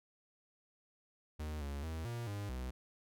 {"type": "tone with pitch steps", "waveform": "45% pulse", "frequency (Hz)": [76.5, 70.7, 80.4, 118.3, 101.8, 63.1], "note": ["D#2", "C#2", "E2", "A#2", "G#2", "B1"], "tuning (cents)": [-29, 35, -43, 26, -34, 38], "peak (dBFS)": -39, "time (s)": [1.39, 2.71], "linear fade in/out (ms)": 10, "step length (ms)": 220, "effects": []}